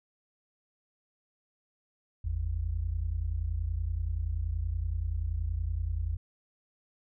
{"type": "tone pair together", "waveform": "sine", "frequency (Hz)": [51.87, 82.41], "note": ["G#1", "E2"], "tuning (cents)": [-1, 0], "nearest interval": "minor sixth", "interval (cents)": 801, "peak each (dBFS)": [-32, -31], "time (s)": [2.24, 6.17], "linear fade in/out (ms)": 10, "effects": []}